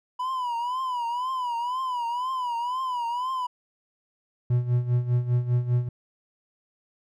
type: tone with vibrato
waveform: triangle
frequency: 987.8 Hz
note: B5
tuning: in tune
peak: -24 dBFS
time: 0.19-3.47 s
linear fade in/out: 10 ms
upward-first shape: triangle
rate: 2 Hz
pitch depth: 120 cents each way
type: tone with tremolo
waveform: triangle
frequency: 122.4 Hz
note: B2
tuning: 15 cents flat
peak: -16 dBFS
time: 4.5-5.89 s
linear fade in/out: 5 ms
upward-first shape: sine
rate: 5 Hz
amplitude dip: 75%
effects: none